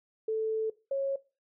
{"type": "tone pair in turn", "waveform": "sine", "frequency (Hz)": [440, 547.5], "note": ["A4", "C#5"], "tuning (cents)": [0, -22], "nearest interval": "major third", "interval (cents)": 378, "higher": "second", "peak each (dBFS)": -27, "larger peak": "neither", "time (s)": [[0.28, 0.7], [0.91, 1.16]], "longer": "first", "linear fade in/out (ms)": 5, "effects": ["noise-tail reverb RT60 0.3 s tail -20 dB re dry"]}